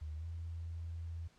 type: tone with pitch glide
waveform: sine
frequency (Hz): 76.8 to 83.27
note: D#2 to E2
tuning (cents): -22 to +18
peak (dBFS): -40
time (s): 0.01-1.28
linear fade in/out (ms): 10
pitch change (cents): +140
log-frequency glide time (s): 0.16-0.26
effects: pink hiss -68 dBFS RMS until 1.38 s + low-pass 7000 Hz 12 dB/octave